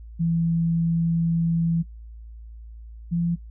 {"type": "tone pair in turn", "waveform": "sine", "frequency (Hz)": [166.8, 170.5], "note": ["E3", "F3"], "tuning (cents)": [21, -41], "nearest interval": "unison", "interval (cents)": 38, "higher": "second", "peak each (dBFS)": [-19, -20], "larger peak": "first", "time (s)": [[0.19, 1.83], [3.11, 3.36]], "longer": "first", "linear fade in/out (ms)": 20, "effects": ["noise-tail reverb RT60 0.1 s tail -21 dB re dry", "added 56 Hz sine -38 dBFS peak until 3.5 s"]}